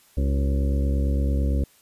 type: harmonic tone with a mistuned harmonic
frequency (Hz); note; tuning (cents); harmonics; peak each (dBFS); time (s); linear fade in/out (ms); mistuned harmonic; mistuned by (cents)
68.9; C#2; -10; 1 / 2 / 3 / 4 / 5 / 6 / 7 / 8; -20 / -31 / -32 / -32 / -39 / -42 / -38 / -38; 0.17-1.64; 5; 6; -100
effects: white hiss -57 dBFS RMS until 1.81 s + resampled to 32000 Hz